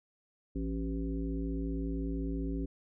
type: harmonic tone with a mistuned harmonic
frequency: 55 Hz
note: A1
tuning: in tune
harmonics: 1 / 3 / 5 / 7 / 9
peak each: -35 / -40 / -36 / -43 / -51 dBFS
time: 0.55-2.66 s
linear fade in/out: 10 ms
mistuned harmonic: 3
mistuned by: +47 cents
effects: none